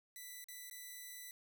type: tone with dropouts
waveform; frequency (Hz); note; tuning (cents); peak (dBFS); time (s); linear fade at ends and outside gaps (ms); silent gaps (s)
5% pulse; 1985; B6; +8; -38; 0.16-1.31; 1; 0.442-0.485 / 0.699-0.711
effects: none